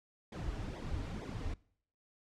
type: noise with flanger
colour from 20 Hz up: brown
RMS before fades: -40 dBFS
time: 0.32-1.54 s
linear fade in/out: 5 ms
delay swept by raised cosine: 0.69 to 5.69 ms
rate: 2.2 Hz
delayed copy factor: -0.8
effects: noise-tail reverb RT60 0.6 s tail -23 dB re dry + low-pass 7000 Hz 12 dB/octave